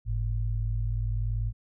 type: tone pair together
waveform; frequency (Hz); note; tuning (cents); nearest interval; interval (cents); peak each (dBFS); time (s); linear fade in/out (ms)
sine; 48.69 / 109.3; G1 / A2; -11 / -11; octave + major second; 1400; -28 / -29; 0.05-1.53; 50
effects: none